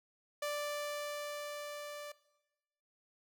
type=tone with level ramp; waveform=sawtooth; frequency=587.3 Hz; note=D5; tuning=in tune; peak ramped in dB=-31 to -40 dBFS; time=0.42-2.12 s; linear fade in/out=5 ms; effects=noise-tail reverb RT60 1.0 s tail -18 dB re dry

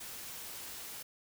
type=noise; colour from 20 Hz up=white; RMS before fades=-45 dBFS; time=0-1.03 s; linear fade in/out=10 ms; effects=none

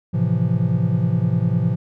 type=chord; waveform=triangle; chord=F major seventh; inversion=first; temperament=equal; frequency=110 / 130.81 / 164.81 / 174.61 Hz; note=A2 / C3 / E3 / F3; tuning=0 / 0 / 0 / 0 cents; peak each=-20 dBFS; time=0.13-1.76 s; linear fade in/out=20 ms; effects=none

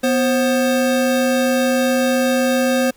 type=tone pair together; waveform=square; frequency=246.9 / 529.7 Hz; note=B3 / C5; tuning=0 / +21 cents; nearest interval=octave + minor second; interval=1321 cents; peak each=-18 dBFS; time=0.03-2.91 s; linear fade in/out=10 ms; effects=pink hiss -53 dBFS RMS until 2.96 s

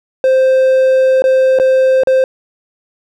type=tone with dropouts; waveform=triangle; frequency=523 Hz; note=C5; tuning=1 cent flat; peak=-5 dBFS; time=0.24-2.24 s; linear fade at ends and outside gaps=1 ms; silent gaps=1.221-1.24 / 1.588-1.598 / 2.035-2.072 s; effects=none

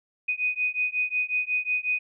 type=beating tone pair; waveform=sine; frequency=2489 / 2494.5 Hz; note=D#7 / D#7; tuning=0 / +4 cents; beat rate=5.5 Hz; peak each=-27 dBFS; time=0.28-1.99 s; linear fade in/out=10 ms; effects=none

